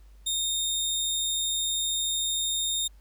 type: tone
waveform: 25% pulse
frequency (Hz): 3673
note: A#7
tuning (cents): -26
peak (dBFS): -22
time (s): 0.26-2.88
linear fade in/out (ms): 10
effects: added 50 Hz sine -49 dBFS peak until 3 s + pink hiss -66 dBFS RMS until 3 s